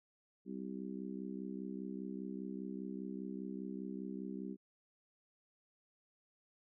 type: harmonic tone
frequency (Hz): 65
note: C2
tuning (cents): -11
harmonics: 3 / 4 / 5 / 6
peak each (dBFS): -44 / -46 / -48 / -50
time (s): 0.45-4.57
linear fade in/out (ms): 50
effects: none